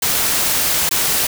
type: noise with dropouts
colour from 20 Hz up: white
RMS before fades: -17 dBFS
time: 0.02-1.27 s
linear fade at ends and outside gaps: 5 ms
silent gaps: 0.892-0.91 s
effects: none